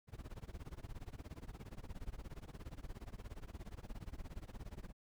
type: noise with tremolo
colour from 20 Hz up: brown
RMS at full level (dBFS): -45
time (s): 0.07-4.93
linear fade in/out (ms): 50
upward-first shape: sine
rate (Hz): 17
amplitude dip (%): 95
effects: none